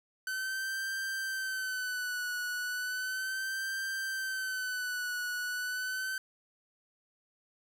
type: tone with vibrato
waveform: 45% pulse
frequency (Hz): 1520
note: F#6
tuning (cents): +46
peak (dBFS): -33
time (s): 0.27-6.18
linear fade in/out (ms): 2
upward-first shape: sine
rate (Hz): 0.35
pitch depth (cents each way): 57
effects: none